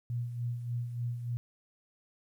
sine tone with tremolo, 120 Hz, B2, 49 cents flat, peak -30 dBFS, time 0.1-1.37 s, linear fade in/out 0 ms, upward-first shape sine, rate 3.4 Hz, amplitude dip 55%, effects 11-bit

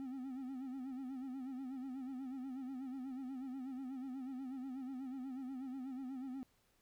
triangle tone with vibrato, 261.6 Hz, C4, in tune, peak -40 dBFS, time 0-6.43 s, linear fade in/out 0 ms, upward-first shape sine, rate 8.2 Hz, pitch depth 85 cents each way, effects pink hiss -75 dBFS RMS until 6.81 s

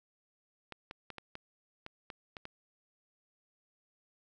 clicks, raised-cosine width 0.3 ms, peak -27 dBFS, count 9, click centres 0.723 / 0.911 / 1.103 / 1.183 / 1.354 / 1.864 / 2.102 / 2.368 / 2.454 s, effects none

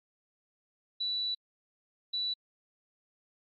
sine tone bursts at uneven times, 3951 Hz, B7, in tune, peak -30 dBFS, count 2, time 1-1.35 / 2.13-2.34 s, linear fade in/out 10 ms, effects AAC 64 kbps

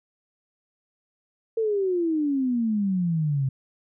sine exponential sweep, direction down, 457.5 to 130.81 Hz, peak -21 dBFS, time 1.57-3.49 s, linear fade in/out 5 ms, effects none

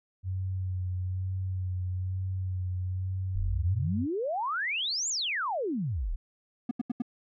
sine tone with vibrato, 92.7 Hz, F#2, 4 cents sharp, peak -29 dBFS, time 0.23-4.07 s, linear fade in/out 50 ms, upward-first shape sine, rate 1.1 Hz, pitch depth 26 cents each way
sine exponential two-way sweep, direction up then down, 30.87 to 7490 to 30.87 Hz, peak -28 dBFS, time 3.35-6.16 s, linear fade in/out 10 ms, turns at 5.09 s
triangle tone bursts, 241.6 Hz, B3, 38 cents flat, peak -24 dBFS, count 4, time 6.69-7.021 s, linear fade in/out 5 ms, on 22 ms, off 81 ms
effects none

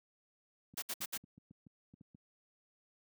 clicks, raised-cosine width 5 ms, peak -38 dBFS, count 10, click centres 0.739 / 1.006 / 1.166 / 1.24 / 1.379 / 1.51 / 1.667 / 1.939 / 2.011 / 2.148 s
white noise bursts, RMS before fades -39 dBFS, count 4, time 0.77-1.177 s, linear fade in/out 10 ms, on 53 ms, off 65 ms
effects high-pass 200 Hz 12 dB/octave

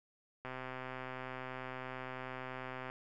click train, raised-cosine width 0.5 ms, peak -28 dBFS, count 317, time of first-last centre 0.45-2.9 s, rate 129 Hz, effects none

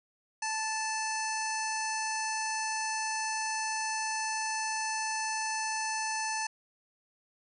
harmonic tone with a mistuned harmonic, 877 Hz, A5, 6 cents flat, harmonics 1 / 2 / 3 / 5 / 6 / 7 / 8 / 9 / 10, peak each -34 / -38 / -40 / -43 / -43 / -38 / -50 / -51 / -44 dBFS, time 0.42-6.47 s, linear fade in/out 5 ms, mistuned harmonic 10, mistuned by +51 cents, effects none

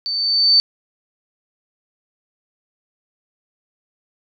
sine tone with level ramp, 4551 Hz, C#8, 45 cents sharp, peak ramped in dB -21 to -8 dBFS, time 0.06-0.6 s, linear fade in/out 0 ms, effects none

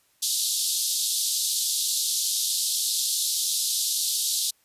pink band-pass noise, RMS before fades -26 dBFS, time 0.22-4.51 s, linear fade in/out 10 ms, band 3600 to 13000 Hz, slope 48 dB/octave, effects white hiss -65 dBFS RMS until 4.64 s + resampled to 32000 Hz

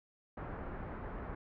pink low-pass noise, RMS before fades -43 dBFS, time 0.37-1.35 s, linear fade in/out 5 ms, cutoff 1600 Hz, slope 24 dB/octave, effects none

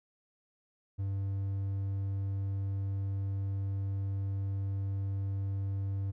triangle tone, 98 Hz, G2, in tune, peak -29 dBFS, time 0.98-6.12 s, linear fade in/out 20 ms, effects none

